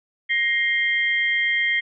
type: tone cluster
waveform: sine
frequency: 1882 / 2110 / 3194 Hz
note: A#6 / C7 / G7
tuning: +16 / +14 / +32 cents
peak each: -22 / -21 / -29 dBFS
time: 0.29-1.81 s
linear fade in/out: 20 ms
effects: none